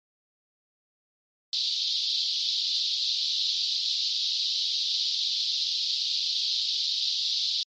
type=band-pass noise; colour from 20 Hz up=pink; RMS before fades=-28 dBFS; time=1.53-7.63 s; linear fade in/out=0 ms; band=3600 to 4800 Hz; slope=48 dB/octave; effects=MP3 32 kbps